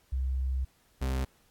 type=tone pair in turn; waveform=sine / 40% pulse; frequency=65.3 / 65.3 Hz; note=C2 / C2; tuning=-3 / -3 cents; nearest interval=unison; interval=0 cents; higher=neither; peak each=-27 dBFS; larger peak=neither; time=0.12-0.65 / 1.01-1.25 s; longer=first; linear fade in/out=10 ms; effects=pink hiss -66 dBFS RMS until 1.5 s + AAC 64 kbps